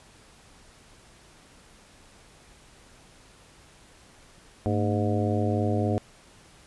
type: harmonic tone with a mistuned harmonic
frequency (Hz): 103.3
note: G#2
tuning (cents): -9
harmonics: 1 / 2 / 3 / 4 / 5 / 6 / 7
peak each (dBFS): -26 / -29 / -31 / -32 / -33 / -34 / -34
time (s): 4.66-5.98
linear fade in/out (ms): 0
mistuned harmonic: 2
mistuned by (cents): +150
effects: pink hiss -54 dBFS RMS until 6.66 s + resampled to 24000 Hz